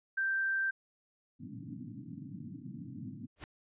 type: tone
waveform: sine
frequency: 1568 Hz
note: G6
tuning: in tune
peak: -29 dBFS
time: 0.17-0.71 s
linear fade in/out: 10 ms
type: band-pass noise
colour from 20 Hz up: white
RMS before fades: -45 dBFS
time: 1.39-3.27 s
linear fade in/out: 20 ms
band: 100 to 300 Hz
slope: 96 dB/octave
type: noise with exponential growth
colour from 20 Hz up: pink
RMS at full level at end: -39 dBFS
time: 3.36-3.44 s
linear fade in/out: 1 ms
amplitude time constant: 16 ms
effects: resampled to 8000 Hz